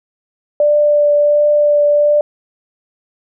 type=tone with vibrato; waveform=sine; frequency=589 Hz; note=D5; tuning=5 cents sharp; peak=-8 dBFS; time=0.6-2.21 s; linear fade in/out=2 ms; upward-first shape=triangle; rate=1.4 Hz; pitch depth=12 cents each way; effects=none